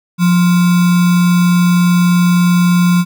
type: tone with sample-and-hold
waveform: sine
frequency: 176.7 Hz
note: F3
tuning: 21 cents sharp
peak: -7 dBFS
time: 0.18-3.05 s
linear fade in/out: 50 ms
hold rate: 1225 Hz
effects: none